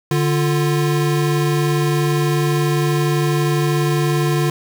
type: tone pair together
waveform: square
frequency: 147.15 / 349.2 Hz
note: D3 / F4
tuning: +4 / 0 cents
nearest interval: octave + minor third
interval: 1496 cents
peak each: -17 / -21 dBFS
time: 0.11-4.5 s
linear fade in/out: 2 ms
effects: 7-bit